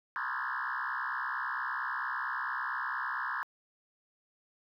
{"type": "tone with frequency modulation", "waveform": "sine", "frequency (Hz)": 1347, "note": "E6", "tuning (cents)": 37, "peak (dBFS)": -31, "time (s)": [0.16, 3.43], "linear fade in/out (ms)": 0, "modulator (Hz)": 64.4, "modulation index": 6, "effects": ["tanh soft clip ceiling -28 dBFS", "12-bit"]}